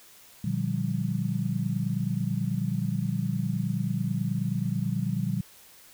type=chord; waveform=sine; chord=G minor seventh; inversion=first; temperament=just; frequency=117.6 / 147 / 176.4 / 196 Hz; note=Bb2 / D3 / F3 / G3; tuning=+16 / +2 / +18 / 0 cents; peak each=-31 dBFS; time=0.44-5.41 s; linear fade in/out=5 ms; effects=white hiss -53 dBFS RMS until 5.93 s